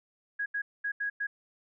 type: tone bursts at uneven times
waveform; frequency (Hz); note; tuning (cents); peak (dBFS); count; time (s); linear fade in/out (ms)
sine; 1655; G#6; -6; -29; 5; 0.39-0.46 / 0.54-0.62 / 0.84-0.92 / 1-1.1 / 1.2-1.27; 10
effects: none